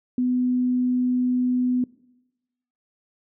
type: tone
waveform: sine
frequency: 250 Hz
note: B3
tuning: 21 cents sharp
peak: -19 dBFS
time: 0.18-1.84 s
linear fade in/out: 2 ms
effects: noise-tail reverb RT60 1.0 s tail -22 dB re dry